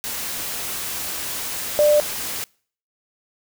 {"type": "tone in noise", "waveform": "sine", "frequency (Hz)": 594, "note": "D5", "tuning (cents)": 20, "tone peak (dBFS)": -12, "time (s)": [1.79, 2], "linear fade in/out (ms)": 0, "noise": "white", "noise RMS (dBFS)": -28, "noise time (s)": [0.04, 2.44], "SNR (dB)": 13, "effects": ["noise-tail reverb RT60 0.5 s tail -26 dB re dry"]}